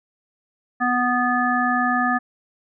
harmonic tone, 246.9 Hz, B3, in tune, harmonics 1 / 3 / 5 / 7, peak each -23 / -23 / -23 / -23 dBFS, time 0.8-2.19 s, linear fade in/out 20 ms, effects none

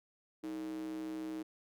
square tone with high-pass filter, 63.3 Hz, B1, 43 cents sharp, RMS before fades -41 dBFS, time 0.43-1.43 s, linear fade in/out 10 ms, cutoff 310 Hz, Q 6.4, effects none

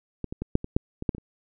clicks, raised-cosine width 3 ms, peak -17 / -20 / -17 / -6 / -20 / -7 / -19 / -9 / -20 / -28 dBFS, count 10, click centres 0.243 / 0.325 / 0.42 / 0.554 / 0.644 / 0.765 / 1.024 / 1.092 / 1.149 / 1.182 s, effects none

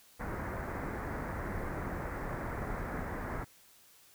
pink low-pass noise, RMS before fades -38 dBFS, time 0.19-3.45 s, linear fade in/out 20 ms, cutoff 2000 Hz, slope 48 dB/octave, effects white hiss -61 dBFS RMS until 4.14 s

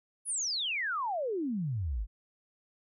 sine exponential sweep, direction down, 10810 to 44.09 Hz, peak -30 dBFS, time 0.25-2.07 s, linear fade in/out 50 ms, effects none

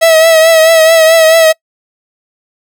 45% pulse tone with vibrato, 647 Hz, E5, 32 cents flat, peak -3 dBFS, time 0.01-1.53 s, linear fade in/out 20 ms, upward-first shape triangle, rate 4.6 Hz, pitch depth 46 cents each way, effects noise-tail reverb RT60 0.1 s tail -26 dB re dry

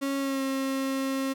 35% pulse tone with pitch glide, 275.2 to 268.6 Hz, C#4 to C4, -12 to +46 cents, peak -25 dBFS, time 0.01-1.34 s, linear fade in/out 20 ms, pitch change -42 cents, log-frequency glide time 0.19-0.42 s, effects none

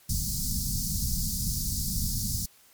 pink band-stop noise, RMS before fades -29 dBFS, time 0.09-2.46 s, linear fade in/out 5 ms, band 220 to 4600 Hz, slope 48 dB/octave, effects white hiss -58 dBFS RMS until 2.73 s + MP3 96 kbps

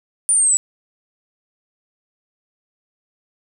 sine linear sweep, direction down, 9390 to 7740 Hz, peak -12 dBFS, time 0.29-0.57 s, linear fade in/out 0 ms, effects none

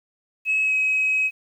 sine tone with pitch glide, 2573 to 2546 Hz, E7 to D#7, -43 to +39 cents, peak -17 dBFS, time 0.45-1.31 s, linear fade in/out 50 ms, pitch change -18 cents, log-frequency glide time 0.64-0.72 s, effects tanh soft clip ceiling -14 dBFS + 9-bit

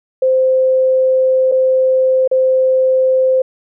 sine tone with dropouts, 520 Hz, C5, 11 cents flat, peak -9 dBFS, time 0.22-3.42 s, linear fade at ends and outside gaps 5 ms, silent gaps 1.516-1.52 / 2.277-2.313 s, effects none

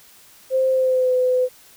sine tone with pitch glide, 523.3 to 505.8 Hz, C5 to B4, 0 to +41 cents, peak -15 dBFS, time 0.5-1.49 s, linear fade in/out 50 ms, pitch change -59 cents, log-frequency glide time 0.7-1.14 s, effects white hiss -49 dBFS RMS until 1.76 s

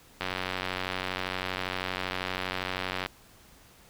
click train, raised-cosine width 0.3 ms, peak -14 dBFS, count 265, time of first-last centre 0.21-3.061 s, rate 92.6 Hz, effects pink hiss -56 dBFS RMS until 3.89 s

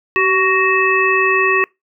harmonic tone with a mistuned harmonic, 373.1 Hz, F#4, 14 cents sharp, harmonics 1 / 3 / 5 / 7, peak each -17 / -17 / -17 / -17 dBFS, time 0.16-1.64 s, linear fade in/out 0 ms, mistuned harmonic 1, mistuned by +39 cents, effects noise-tail reverb RT60 0.2 s tail -25 dB re dry

